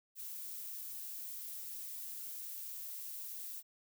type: noise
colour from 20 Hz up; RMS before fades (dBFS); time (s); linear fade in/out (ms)
violet; -45; 0.15-3.63; 50
effects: none